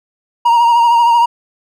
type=tone with vibrato; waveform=triangle; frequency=940 Hz; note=A#5; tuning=14 cents sharp; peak=-5 dBFS; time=0.45-1.26 s; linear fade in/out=10 ms; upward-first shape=triangle; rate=13 Hz; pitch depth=42 cents each way; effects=none